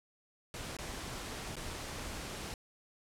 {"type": "noise with dropouts", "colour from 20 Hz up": "pink", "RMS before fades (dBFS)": -42, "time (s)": [0.54, 2.54], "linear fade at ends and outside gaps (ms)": 1, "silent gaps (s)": [[0.768, 0.787], [1.556, 1.566]], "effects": ["low-pass 10000 Hz 12 dB/octave"]}